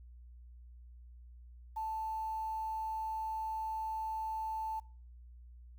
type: tone with quantisation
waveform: sine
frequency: 880 Hz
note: A5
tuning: in tune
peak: -35 dBFS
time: 1.76-4.8 s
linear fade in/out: 10 ms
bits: 10
effects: noise-tail reverb RT60 0.4 s tail -22 dB re dry + added 60 Hz sine -51 dBFS peak until 5.78 s